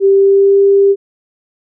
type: tone with pitch glide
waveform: sine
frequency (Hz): 392 to 396.6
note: G4 to G4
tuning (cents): 0 to +20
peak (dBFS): -5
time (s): 0-0.96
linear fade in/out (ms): 50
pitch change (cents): +20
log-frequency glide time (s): 0.11-0.6
effects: none